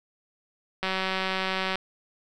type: click train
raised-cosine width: 0.3 ms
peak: -12 dBFS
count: 176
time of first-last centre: 0.83-1.756 s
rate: 189 Hz
effects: none